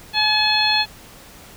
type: harmonic tone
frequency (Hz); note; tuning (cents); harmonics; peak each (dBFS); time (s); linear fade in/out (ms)
854; G#5; +48; 1 / 2 / 3 / 4 / 5; -22 / -24 / -22 / -22 / -19; 0.13-0.86; 50
effects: pink hiss -43 dBFS RMS until 1.56 s